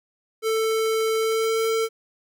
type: tone with pitch glide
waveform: square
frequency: 443.2 to 448.1 Hz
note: A4 to A4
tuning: +13 to +32 cents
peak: -21 dBFS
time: 0.42-1.89 s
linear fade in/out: 50 ms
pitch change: +19 cents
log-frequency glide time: 1.17-1.57 s
effects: none